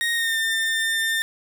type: tone with pitch glide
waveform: 30% pulse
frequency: 1864.7 to 1801.2 Hz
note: A#6 to A6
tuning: 0 to +40 cents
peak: -18 dBFS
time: 0.01-1.22 s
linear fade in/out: 0 ms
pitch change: -60 cents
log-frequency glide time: 0.14-0.37 s
effects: none